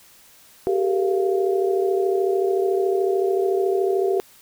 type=tone cluster; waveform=sine; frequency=386.6 / 420.3 / 465.4 / 692 Hz; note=G4 / G#4 / A#4 / F5; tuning=-24 / +21 / -3 / -16 cents; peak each=-19 / -27 / -27 / -28 dBFS; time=0.67-4.2 s; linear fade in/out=0 ms; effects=white hiss -51 dBFS RMS until 4.41 s